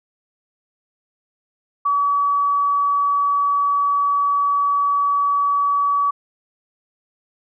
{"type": "tone", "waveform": "sine", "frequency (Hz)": 1140, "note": "C#6", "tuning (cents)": 48, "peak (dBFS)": -15, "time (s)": [1.85, 6.11], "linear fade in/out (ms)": 10, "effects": []}